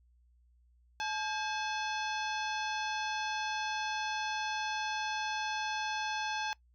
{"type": "harmonic tone with a mistuned harmonic", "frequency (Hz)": 860, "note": "A5", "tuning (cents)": -40, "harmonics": [1, 2, 3, 4, 5, 6, 7], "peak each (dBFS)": [-36, -39, -42, -44, -46, -48, -48], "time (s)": [1, 6.53], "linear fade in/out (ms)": 0, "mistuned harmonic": 2, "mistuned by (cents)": -120, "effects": ["noise-tail reverb RT60 0.1 s tail -21 dB re dry", "added 60 Hz sine -63 dBFS peak until 6.74 s"]}